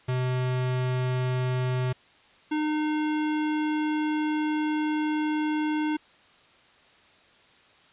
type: tone pair in turn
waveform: square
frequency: 127.2 / 305.1 Hz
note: C3 / D#4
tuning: -48 / -34 cents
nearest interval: octave + minor third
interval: 1514 cents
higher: second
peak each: -25 / -25 dBFS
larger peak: neither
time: 0.08-1.93 / 2.51-5.97 s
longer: second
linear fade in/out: 10 ms
effects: white hiss -57 dBFS RMS until 7.92 s + resampled to 8000 Hz